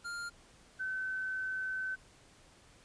square / sine tone pair in turn, 1400 / 1525.7 Hz, F6 / G6, +4 / -47 cents, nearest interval minor second, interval 149 cents, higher second, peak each -39 / -34 dBFS, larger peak second, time 0.04-0.3 / 0.79-1.96 s, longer second, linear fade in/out 20 ms, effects pink hiss -61 dBFS RMS until 2.84 s + resampled to 22050 Hz

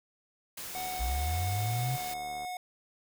white noise, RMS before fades -41 dBFS, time 0.57-2.14 s, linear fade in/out 5 ms
click train, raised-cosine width 1 ms, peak -35 dBFS, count 128, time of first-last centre 0.75-2.448 s, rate 74.8 Hz
square tone with pitch glide, 740 to 728.5 Hz, F#5 to F#5, 0 to -27 cents, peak -36 dBFS, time 0.75-2.57 s, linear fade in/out 2 ms, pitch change -27 cents, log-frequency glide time 0.86-1.29 s
sine linear sweep, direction up, 55.6 to 133.6 Hz, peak -29 dBFS, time 0.99-1.97 s, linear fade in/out 20 ms
effects none

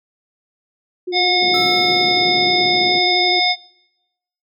sine tone with vibrato, 357.6 Hz, F4, 41 cents sharp, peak -21 dBFS, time 1.07-3.4 s, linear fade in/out 10 ms, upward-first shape square, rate 12 Hz, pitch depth 26 cents each way
harmonic tone, 723 Hz, F#5, 40 cents flat, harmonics 1 / 3 / 5 / 7, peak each -19 / -19 / -19 / -19 dBFS, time 1.12-3.56 s, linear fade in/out 50 ms
white band-pass noise, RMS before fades -30 dBFS, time 1.41-3 s, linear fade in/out 20 ms, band 130 to 420 Hz, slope 24 dB/octave
square tone with exponential decay, 1318.5 Hz, E6, in tune, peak -26 dBFS, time 1.54-3.29 s, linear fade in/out 2 ms, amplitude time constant 380 ms
effects noise-tail reverb RT60 0.9 s tail -23 dB re dry

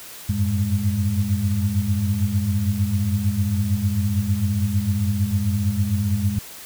sine tone cluster, 91.6 / 98.3 / 107 / 204.2 Hz, F#2 / G2 / A2 / G#3, -17 / +5 / -48 / -29 cents, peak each -24 dBFS, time 0.29-6.39 s, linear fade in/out 5 ms, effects white hiss -39 dBFS RMS until 6.65 s

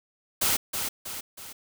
white noise with echo, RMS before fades -24 dBFS, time 0.41-0.57 s, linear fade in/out 10 ms, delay 320 ms, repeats 3, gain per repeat -6 dB, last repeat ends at 1.53 s, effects none

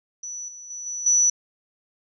sine tone with level steps, 5930 Hz, F#8, 3 cents sharp, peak -31 / -38 / -32 / -28 / -15 dBFS, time 0.23-1.3 s, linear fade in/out 5 ms, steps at 0.48 / 0.7 / 0.86 / 1.06 s, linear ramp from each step 5 ms, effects none

